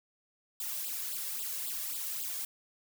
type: noise with flanger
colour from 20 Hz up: blue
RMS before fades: -37 dBFS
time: 0.6-2.45 s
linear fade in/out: 2 ms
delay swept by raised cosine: 0.24 to 1.84 ms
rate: 3.7 Hz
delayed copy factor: +0.9
effects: none